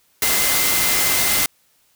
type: tone in noise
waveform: sine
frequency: 2067 Hz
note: C7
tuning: 22 cents flat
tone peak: -26 dBFS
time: 0.22-1.46 s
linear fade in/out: 2 ms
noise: white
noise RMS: -18 dBFS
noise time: 0.22-1.46 s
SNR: -11 dB
effects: white hiss -60 dBFS RMS until 1.95 s